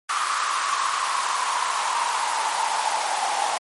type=noise with high-pass filter sweep; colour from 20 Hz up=pink; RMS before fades=-24 dBFS; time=0.09-3.58 s; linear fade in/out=5 ms; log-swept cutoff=1200 to 800 Hz; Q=6.9; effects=MP3 48 kbps